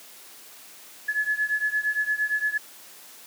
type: beating tone pair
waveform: sine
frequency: 1705 / 1713.7 Hz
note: G#6 / A6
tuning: +45 / -46 cents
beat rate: 8.7 Hz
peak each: -25 / -27 dBFS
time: 1.08-2.58 s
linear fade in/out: 10 ms
effects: white hiss -47 dBFS RMS until 3.26 s + high-pass 200 Hz 12 dB/octave